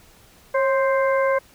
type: harmonic tone with a mistuned harmonic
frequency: 523.3 Hz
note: C5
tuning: in tune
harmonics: 1 / 2 / 3 / 4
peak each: -18 / -24 / -28 / -30 dBFS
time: 0.54-1.39 s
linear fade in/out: 10 ms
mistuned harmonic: 1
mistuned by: +60 cents
effects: pink hiss -52 dBFS RMS until 1.54 s